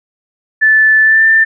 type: tone with pitch glide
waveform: sine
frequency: 1750 to 1783.7 Hz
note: A6 to A6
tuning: -10 to +23 cents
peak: -5 dBFS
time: 0.61-1.45 s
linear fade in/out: 20 ms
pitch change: +33 cents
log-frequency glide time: 1.02-1.25 s
effects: none